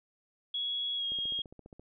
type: tone with pitch glide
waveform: sine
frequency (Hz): 3344 to 3264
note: G#7 to G#7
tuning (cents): +11 to -31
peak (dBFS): -31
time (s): 0.54-1.42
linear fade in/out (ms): 5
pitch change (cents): -42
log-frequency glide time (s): 0.96-1.05
type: click train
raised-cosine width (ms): 2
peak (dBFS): -36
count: 11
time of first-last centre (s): 1.12-1.796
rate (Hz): 14.8
effects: none